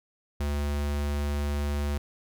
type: tone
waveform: square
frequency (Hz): 72.5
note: D2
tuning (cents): -22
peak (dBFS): -27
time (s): 0.4-1.98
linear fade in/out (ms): 5
effects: none

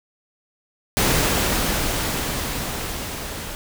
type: noise with level ramp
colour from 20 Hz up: pink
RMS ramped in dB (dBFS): -18 to -32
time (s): 0.97-3.55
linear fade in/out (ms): 0
effects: none

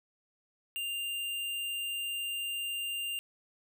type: tone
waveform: square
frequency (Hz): 2794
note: F7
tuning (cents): 0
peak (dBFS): -34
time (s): 0.76-3.19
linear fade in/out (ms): 0
effects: none

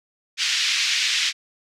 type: band-pass noise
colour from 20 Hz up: pink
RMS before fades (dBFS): -22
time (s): 0.37-1.33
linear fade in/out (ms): 50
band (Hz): 2100 to 5900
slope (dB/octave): 24
effects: none

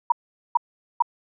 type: tone bursts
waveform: sine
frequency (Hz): 950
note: A#5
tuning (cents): +33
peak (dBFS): -13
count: 3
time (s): 0.1-1.023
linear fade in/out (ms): 5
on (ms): 21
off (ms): 430
effects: none

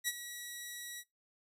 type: tone with ADSR envelope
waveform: 10% pulse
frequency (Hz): 1929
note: B6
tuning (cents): -41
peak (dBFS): -21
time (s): 0.04-1.04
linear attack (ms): 39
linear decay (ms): 37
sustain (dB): -13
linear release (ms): 50
effects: noise-tail reverb RT60 0.2 s tail -22 dB re dry

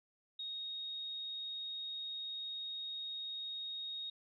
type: tone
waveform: sine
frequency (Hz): 3739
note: A#7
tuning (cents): +4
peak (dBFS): -40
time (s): 0.39-4.1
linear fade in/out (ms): 5
effects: none

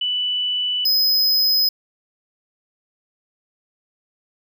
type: tone pair in turn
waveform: sine / square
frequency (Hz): 2975 / 5058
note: F#7 / D#8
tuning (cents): +9 / +28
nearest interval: major sixth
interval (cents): 919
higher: second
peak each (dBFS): -19 / -15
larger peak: second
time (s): 0.01-0.85 / 0.85-1.69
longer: neither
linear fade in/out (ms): 5
effects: none

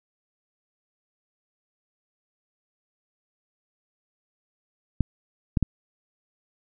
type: clicks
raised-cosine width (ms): 5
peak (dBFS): -8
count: 3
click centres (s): 5.007 / 5.572 / 5.627
effects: none

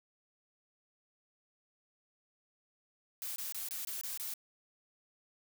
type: noise bursts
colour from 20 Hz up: blue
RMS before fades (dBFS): -40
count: 7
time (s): 3.22-4.338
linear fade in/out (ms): 0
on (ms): 140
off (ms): 23
effects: none

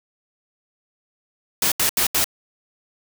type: noise bursts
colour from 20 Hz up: white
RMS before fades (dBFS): -19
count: 4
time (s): 1.62-2.243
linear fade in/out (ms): 2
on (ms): 98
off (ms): 77
effects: none

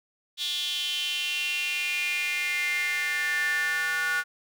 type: tone with high-pass filter sweep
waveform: square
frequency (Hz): 161.5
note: E3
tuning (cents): -35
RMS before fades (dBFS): -28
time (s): 0.37-4.24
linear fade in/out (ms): 50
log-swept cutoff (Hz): 3500 to 1500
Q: 7.4
effects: none

